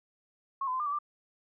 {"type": "tone with pitch steps", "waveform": "sine", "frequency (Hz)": [1090, 1015, 1034, 1200, 1147, 1185], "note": ["C#6", "B5", "C6", "D6", "D6", "D6"], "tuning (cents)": [-29, 47, -21, 37, -41, 15], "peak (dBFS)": -29, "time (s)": [0.61, 0.988], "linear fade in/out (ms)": 5, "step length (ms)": 63, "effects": []}